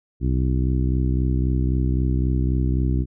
harmonic tone, 63.8 Hz, C2, 43 cents flat, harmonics 1 / 2 / 3 / 4 / 5 / 6, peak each -20 / -23 / -30 / -29 / -30 / -37 dBFS, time 0.2-3.06 s, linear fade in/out 50 ms, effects none

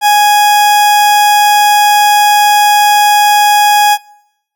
40% pulse tone, 830.6 Hz, G#5, in tune, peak -4 dBFS, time 0.01-3.98 s, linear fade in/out 50 ms, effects noise-tail reverb RT60 0.8 s tail -24 dB re dry

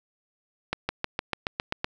accelerating click train, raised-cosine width 0.3 ms, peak -10 dBFS, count 9, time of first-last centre 0.73-1.844 s, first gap 160 ms, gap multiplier 0.96, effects none

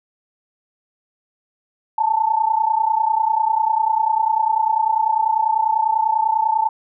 sine tone pair together, 867 / 897.1 Hz, A5 / A5, -26 / +33 cents, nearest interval minor second, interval 59 cents, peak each -18 dBFS, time 1.98-6.69 s, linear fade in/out 5 ms, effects none

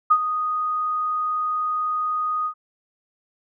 sine tone with ADSR envelope, 1242 Hz, D#6, 3 cents flat, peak -10 dBFS, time 0.1-2.54 s, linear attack 14 ms, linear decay 61 ms, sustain -11 dB, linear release 82 ms, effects none

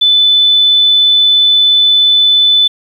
sine tone, 3503 Hz, A7, 8 cents flat, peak -5 dBFS, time 0.01-2.68 s, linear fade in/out 10 ms, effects 7-bit

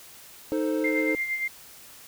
triangle chord, A diminished, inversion second, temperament equal, 311.1 / 440 / 523.3 Hz, Eb4 / A4 / C5, 0 / 0 / 0 cents, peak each -24 / -28 / -28 dBFS, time 0.52-1.15 s, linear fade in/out 0 ms
sine tone with tremolo, 2099 Hz, C7, 5 cents sharp, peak -24 dBFS, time 0.84-1.48 s, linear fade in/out 5 ms, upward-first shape sine, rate 8.7 Hz, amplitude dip 55%
effects white hiss -48 dBFS RMS until 2.07 s

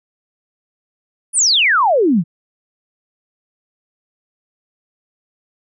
sine exponential sweep, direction down, 10220 to 150 Hz, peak -10 dBFS, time 1.33-2.24 s, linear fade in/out 50 ms, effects none

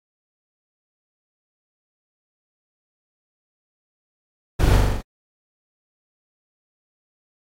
brown noise with echo, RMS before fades -18 dBFS, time 4.59-4.77 s, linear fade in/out 10 ms, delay 41 ms, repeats 6, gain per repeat -2 dB, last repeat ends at 5.016 s, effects AAC 48 kbps

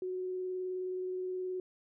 sine tone with vibrato, 368.7 Hz, F#4, 6 cents flat, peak -34 dBFS, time 0.02-1.6 s, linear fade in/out 2 ms, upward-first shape square, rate 19 Hz, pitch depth 9 cents each way, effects none

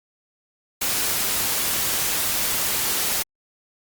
white noise, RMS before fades -23 dBFS, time 0.81-3.23 s, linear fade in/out 10 ms, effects Opus 48 kbps

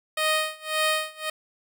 10% pulse tone with tremolo, 622.3 Hz, D#5, in tune, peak -12 dBFS, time 0.17-1.3 s, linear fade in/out 5 ms, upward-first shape sine, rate 1.8 Hz, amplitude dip 95%, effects none

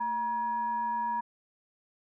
sine tone with frequency modulation, 953 Hz, A#5, 38 cents sharp, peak -28 dBFS, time 0-1.21 s, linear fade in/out 10 ms, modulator 730 Hz, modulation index 0.3, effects none

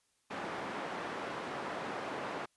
white band-pass noise, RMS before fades -40 dBFS, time 0.3-2.46 s, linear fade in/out 10 ms, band 190 to 1200 Hz, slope 12 dB/octave, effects white hiss -75 dBFS RMS until 2.56 s + resampled to 24000 Hz

